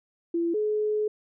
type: tone pair in turn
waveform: sine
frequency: 338.1 / 424.9 Hz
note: E4 / G#4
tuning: +44 / +40 cents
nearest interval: major third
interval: 396 cents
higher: second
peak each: -23 dBFS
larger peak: neither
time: 0.34-0.54 / 0.54-1.08 s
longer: second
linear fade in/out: 5 ms
effects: none